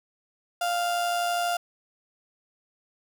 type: tone with amplitude modulation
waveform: 35% pulse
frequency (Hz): 698.5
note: F5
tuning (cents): 0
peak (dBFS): -21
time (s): 0.61-1.57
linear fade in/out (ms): 5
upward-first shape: sine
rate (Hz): 112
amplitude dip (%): 35
effects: none